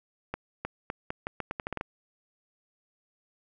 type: accelerating click train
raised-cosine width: 0.5 ms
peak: -17 dBFS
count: 12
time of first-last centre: 0.34-1.811 s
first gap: 310 ms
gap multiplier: 0.81
effects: none